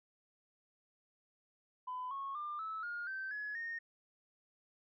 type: tone with pitch steps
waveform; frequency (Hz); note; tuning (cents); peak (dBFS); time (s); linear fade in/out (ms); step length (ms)
sine; 1006 / 1097.1 / 1196.3 / 1304.6 / 1422.7 / 1551.5 / 1691.9 / 1845; B5 / C#6 / D6 / E6 / F6 / G6 / G#6 / A#6; +32 / -18 / +32 / -18 / +32 / -18 / +32 / -18; -38; 1.87-3.79; 10; 240
effects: tanh soft clip ceiling -34 dBFS